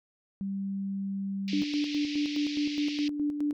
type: tone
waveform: sine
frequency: 196 Hz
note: G3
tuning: in tune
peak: -30 dBFS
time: 0.41-1.62 s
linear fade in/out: 0 ms
type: band-pass noise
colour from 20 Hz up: pink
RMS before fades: -40 dBFS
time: 1.48-3.08 s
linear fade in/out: 0 ms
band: 2200 to 5400 Hz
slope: 48 dB/octave
type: tone with tremolo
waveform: sine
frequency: 293.7 Hz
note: D4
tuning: in tune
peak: -25 dBFS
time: 1.53-3.53 s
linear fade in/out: 2 ms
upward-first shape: square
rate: 4.8 Hz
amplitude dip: 50%
effects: none